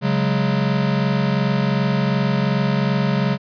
square chord, C# suspended fourth, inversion none, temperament equal, 138.59 / 185 / 207.7 Hz, C#3 / F#3 / G#3, 0 / 0 / 0 cents, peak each -21 / -22 / -23 dBFS, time 0.01-3.38 s, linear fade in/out 50 ms, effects resampled to 11025 Hz

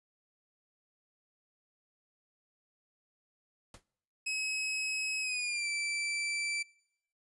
pink noise with exponential decay, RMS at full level -46 dBFS, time 3.74-3.84 s, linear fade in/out 2 ms, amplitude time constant 21 ms
sawtooth tone with pitch glide, 2558 to 2332 Hz, D#7 to D7, +47 to -13 cents, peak -29 dBFS, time 4.26-6.63 s, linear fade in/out 10 ms, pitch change -160 cents, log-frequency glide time 5.21-5.68 s
effects noise-tail reverb RT60 0.8 s tail -24 dB re dry + resampled to 24000 Hz

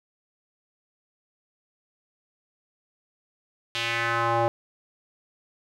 square tone with band-pass filter sweep, 116.7 Hz, A#2, 2 cents sharp, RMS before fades -25 dBFS, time 3.75-4.48 s, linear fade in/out 0 ms, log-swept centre 3300 to 680 Hz, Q 2.1, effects none

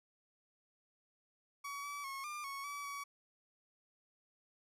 30% pulse tone with pitch steps, 1131 / 1148 / 1090 / 1198 / 1105 / 1146 / 1133 Hz, C#6 / D6 / C#6 / D6 / C#6 / D6 / C#6, +34 / -40 / -29 / +34 / -6 / -43 / +37 cents, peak -39 dBFS, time 1.64-3.04 s, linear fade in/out 10 ms, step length 200 ms, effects resampled to 32000 Hz

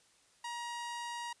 sawtooth tone, 949 Hz, A#5, 31 cents sharp, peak -35 dBFS, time 0.44-1.33 s, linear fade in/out 5 ms, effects white hiss -67 dBFS RMS until 1.4 s + resampled to 22050 Hz

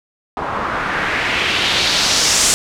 white noise with low-pass filter sweep, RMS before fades -17 dBFS, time 0.37-2.54 s, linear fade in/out 0 ms, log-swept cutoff 940 to 7900 Hz, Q 1.9, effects none

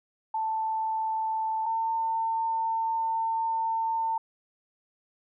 sine tone pair in turn, 883 / 901 Hz, A5 / A5, +6 / +41 cents, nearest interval unison, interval 35 cents, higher second, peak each -26 / -25 dBFS, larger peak second, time 0.34-1.66 / 1.66-4.18 s, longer second, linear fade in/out 5 ms, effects none

